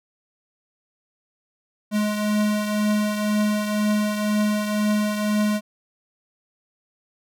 square beating tone pair, 210 / 212 Hz, G#3 / G#3, +19 / +36 cents, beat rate 2 Hz, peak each -21 / -29 dBFS, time 1.91-5.61 s, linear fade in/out 50 ms, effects none

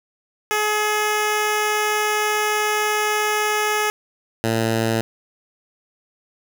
10% pulse tone pair in turn, 423.4 / 113.12 Hz, G#4 / A2, +33 / +48 cents, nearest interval octave + major seventh, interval 2285 cents, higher first, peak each -10 dBFS, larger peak neither, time 0.51-3.9 / 4.44-5.01 s, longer first, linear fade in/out 0 ms, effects none

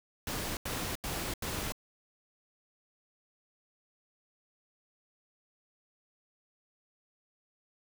pink noise bursts, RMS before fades -36 dBFS, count 4, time 0.27-1.722 s, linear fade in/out 2 ms, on 300 ms, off 84 ms, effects none

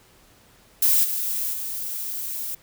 violet noise with level steps, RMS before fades -18 / -26 / -30 dBFS, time 0.82-2.55 s, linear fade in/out 5 ms, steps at 1.03 / 1.52 s, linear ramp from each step 20 ms, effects pink hiss -55 dBFS RMS until 2.62 s

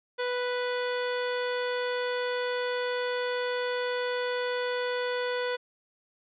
harmonic tone, 493.9 Hz, B4, in tune, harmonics 1 / 2 / 3 / 4 / 5 / 6 / 7 / 9, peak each -29 / -37 / -36 / -40 / -45 / -46 / -42 / -48 dBFS, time 0.18-5.57 s, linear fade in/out 20 ms, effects none

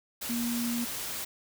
sine tone in noise, 237.2 Hz, A#3, 30 cents sharp, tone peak -29 dBFS, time 0.29-0.85 s, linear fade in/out 10 ms, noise white, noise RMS -36 dBFS, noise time 0.21-1.25 s, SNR +4 dB, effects none

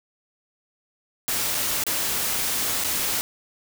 white noise with dropouts, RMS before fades -25 dBFS, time 1.28-3.21 s, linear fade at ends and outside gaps 0 ms, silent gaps 1.546-1.55 / 1.837-1.866 / 2.839-2.845 s, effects none

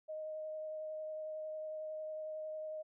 sine tone with vibrato, 622 Hz, D#5, 1 cent flat, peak -40 dBFS, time 0.08-2.83 s, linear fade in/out 20 ms, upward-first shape triangle, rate 11 Hz, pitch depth 12 cents each way, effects none

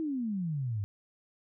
sine exponential sweep, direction down, 329.6 to 97.2 Hz, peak -30 dBFS, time 0-0.84 s, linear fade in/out 0 ms, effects none

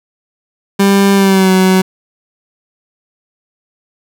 30% pulse tone with pitch glide, 197.8 to 187.45 Hz, G3 to F#3, +16 to +23 cents, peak -4 dBFS, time 0.79-1.82 s, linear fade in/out 10 ms, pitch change -93 cents, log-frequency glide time 1.14-1.51 s, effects none

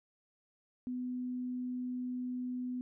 sine tone, 250 Hz, B3, 21 cents sharp, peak -35 dBFS, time 0.87-2.81 s, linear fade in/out 0 ms, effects none

